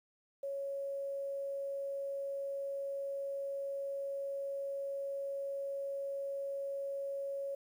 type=tone with quantisation; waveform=sine; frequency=554.4 Hz; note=C#5; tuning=in tune; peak=-36 dBFS; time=0.43-7.55 s; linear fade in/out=5 ms; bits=11; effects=none